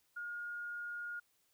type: tone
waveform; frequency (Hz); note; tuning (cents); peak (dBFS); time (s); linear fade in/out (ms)
sine; 1427; F6; +37; -40; 0.16-1.2; 10
effects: white hiss -75 dBFS RMS until 1.53 s